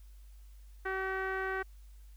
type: tone with low-pass filter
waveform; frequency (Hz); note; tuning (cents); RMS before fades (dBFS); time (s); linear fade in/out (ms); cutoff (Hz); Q
sawtooth; 381.1; G4; -49; -35; 0.85-1.63; 10; 1700; 5.3
effects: added 50 Hz sine -50 dBFS peak until 2.16 s + white hiss -69 dBFS RMS until 2.16 s